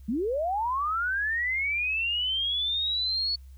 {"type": "linear sweep", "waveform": "sine", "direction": "up", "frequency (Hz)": [196, 4435], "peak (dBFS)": -25, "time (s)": [0.08, 3.36], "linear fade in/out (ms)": 10, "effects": ["added 66 Hz sine -44 dBFS peak until 3.57 s", "white hiss -67 dBFS RMS until 3.57 s"]}